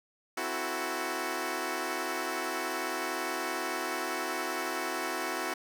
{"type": "chord", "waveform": "10% pulse", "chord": "F# half-diminished seventh", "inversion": "second", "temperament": "equal with one note detuned", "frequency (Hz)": [261.6, 329.6, 370, 443.1], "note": ["C4", "E4", "F#4", "A4"], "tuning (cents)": [0, 0, 0, 12], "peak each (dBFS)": [-32, -28, -27, -32], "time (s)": [0.37, 5.54], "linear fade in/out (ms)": 5, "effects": []}